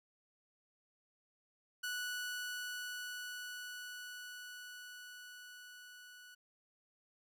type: tone with level ramp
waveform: sawtooth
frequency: 1476 Hz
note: F#6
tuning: 5 cents flat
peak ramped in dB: -34 to -51 dBFS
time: 1.83-6.35 s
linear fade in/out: 10 ms
effects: none